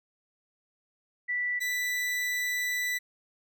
sine / 40% pulse tone pair in turn, 1967 / 1978.4 Hz, B6 / B6, -7 / +3 cents, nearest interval unison, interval 10 cents, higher second, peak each -27 dBFS, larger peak neither, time 1.28-1.6 / 1.6-2.99 s, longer second, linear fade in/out 20 ms, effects none

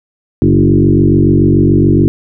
sine tone with frequency modulation, 220 Hz, A3, in tune, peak -5 dBFS, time 0.42-2.08 s, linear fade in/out 0 ms, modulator 47 Hz, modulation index 3.1, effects none

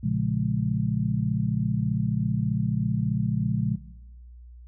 sine chord, Bb minor seventh, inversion none, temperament just, 116.54 / 139.85 / 174.81 / 209.8 Hz, Bb2 / Db3 / F3 / Ab3, 0 / +16 / +2 / +18 cents, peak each -28 dBFS, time 0.03-3.76 s, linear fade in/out 10 ms, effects noise-tail reverb RT60 1.0 s tail -18 dB re dry + added 60 Hz sine -43 dBFS peak until 4.67 s

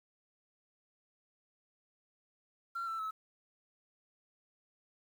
sine tone with pitch steps, 1369 / 1332.3 / 1296.7 Hz, F6 / E6 / E6, -35 / +18 / -29 cents, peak -34 dBFS, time 2.75-3.11 s, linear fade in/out 10 ms, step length 120 ms, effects tanh soft clip ceiling -32 dBFS + 10-bit

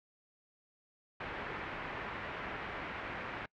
white low-pass noise, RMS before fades -42 dBFS, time 1.2-3.46 s, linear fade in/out 5 ms, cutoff 2200 Hz, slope 24 dB/octave, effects noise-tail reverb RT60 0.1 s tail -24 dB re dry

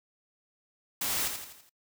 white noise with echo, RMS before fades -31 dBFS, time 1.01-1.28 s, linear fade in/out 5 ms, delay 83 ms, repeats 5, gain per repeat -6 dB, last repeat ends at 1.695 s, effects noise-tail reverb RT60 0.1 s tail -24 dB re dry

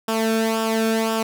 sawtooth tone with flanger, 223.1 Hz, A3, 24 cents sharp, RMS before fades -21 dBFS, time 0.08-1.23 s, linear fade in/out 5 ms, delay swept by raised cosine 0.47 to 1.02 ms, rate 1.9 Hz, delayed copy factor -0.7, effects none

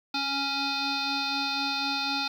sine tone with frequency modulation, 2500 Hz, D#7, 8 cents sharp, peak -26 dBFS, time 0.14-2.28 s, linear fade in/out 5 ms, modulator 556 Hz, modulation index 4, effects 9-bit

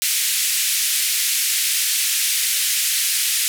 white band-pass noise, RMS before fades -20 dBFS, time 0.02-3.48 s, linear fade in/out 0 ms, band 2000 to 13000 Hz, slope 24 dB/octave, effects none

